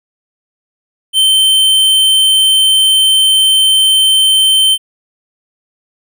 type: tone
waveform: square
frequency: 3101 Hz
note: G7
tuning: 19 cents flat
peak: -7 dBFS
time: 1.13-4.78 s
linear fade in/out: 50 ms
effects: none